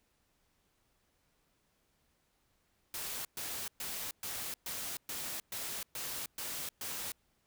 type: noise bursts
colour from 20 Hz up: white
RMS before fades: -40 dBFS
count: 10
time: 2.94-7.12 s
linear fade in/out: 2 ms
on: 310 ms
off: 120 ms
effects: pink hiss -75 dBFS RMS until 7.46 s